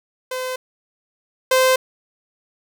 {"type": "tone pair in turn", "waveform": "sawtooth", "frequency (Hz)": [512, 517.7], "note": ["C5", "C5"], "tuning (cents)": [-38, -18], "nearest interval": "unison", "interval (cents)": 20, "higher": "second", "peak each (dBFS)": [-20, -9], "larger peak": "second", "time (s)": [[0.31, 0.56], [1.51, 1.76]], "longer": "neither", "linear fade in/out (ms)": 5, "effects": []}